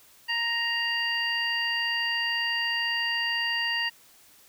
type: harmonic tone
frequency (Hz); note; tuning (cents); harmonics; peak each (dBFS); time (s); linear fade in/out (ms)
934; A#5; +3; 1 / 2 / 3 / 5; -36 / -28 / -29 / -34; 0.28-3.9; 20
effects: white hiss -56 dBFS RMS until 4.48 s